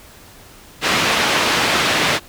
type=band-pass noise; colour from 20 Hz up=white; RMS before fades=-17 dBFS; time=0.81-2.2 s; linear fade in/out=50 ms; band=110 to 3100 Hz; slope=12 dB/octave; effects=pink hiss -43 dBFS RMS until 2.28 s